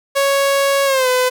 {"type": "tone with pitch glide", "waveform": "sawtooth", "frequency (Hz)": [554.4, 505.5], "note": ["C#5", "B4"], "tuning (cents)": [0, 40], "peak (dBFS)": -9, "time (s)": [0.15, 1.3], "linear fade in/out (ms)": 20, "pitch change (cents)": -160, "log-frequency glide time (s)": [0.85, 1.08], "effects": []}